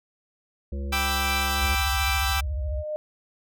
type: harmonic tone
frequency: 69.3 Hz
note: C#2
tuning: in tune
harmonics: 1 / 3 / 5 / 7 / 8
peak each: -28 / -38 / -42 / -45 / -46 dBFS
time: 0.72-1.75 s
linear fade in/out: 5 ms
type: chord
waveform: 15% pulse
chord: E minor seventh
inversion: first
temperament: equal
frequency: 784 / 987.8 / 1174.7 / 1318.5 Hz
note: G5 / B5 / D6 / E6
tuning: 0 / 0 / 0 / 0 cents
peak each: -21 / -27 / -24 / -23 dBFS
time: 0.92-2.41 s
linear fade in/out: 10 ms
type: tone with vibrato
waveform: sine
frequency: 69.1 Hz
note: C#2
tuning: 5 cents flat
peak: -25 dBFS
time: 1.57-2.84 s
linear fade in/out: 50 ms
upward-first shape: sine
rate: 14 Hz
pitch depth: 270 cents each way
type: tone with exponential growth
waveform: sine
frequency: 609 Hz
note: D#5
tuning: 37 cents flat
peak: -25 dBFS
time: 2.13-2.96 s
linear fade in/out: 0 ms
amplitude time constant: 180 ms
effects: none